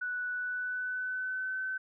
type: tone with pitch glide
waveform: sine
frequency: 1480 to 1525.1 Hz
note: F#6 to G6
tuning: 0 to -48 cents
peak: -32 dBFS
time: 0.01-1.78 s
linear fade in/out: 10 ms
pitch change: +52 cents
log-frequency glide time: 0.32-1.6 s
effects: none